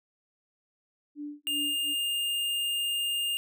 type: tone with tremolo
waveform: sine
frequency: 293.7 Hz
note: D4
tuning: in tune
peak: -34 dBFS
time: 1.15-1.95 s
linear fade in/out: 50 ms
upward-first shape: sine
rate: 2.7 Hz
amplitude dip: 100%
type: tone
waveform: square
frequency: 2818 Hz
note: F7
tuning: 15 cents sharp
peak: -28 dBFS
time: 1.47-3.37 s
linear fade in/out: 0 ms
effects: none